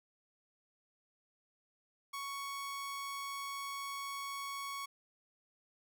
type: tone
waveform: sawtooth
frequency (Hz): 1112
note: C#6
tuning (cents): +5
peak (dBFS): -36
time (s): 2.13-4.86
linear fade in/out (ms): 10
effects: none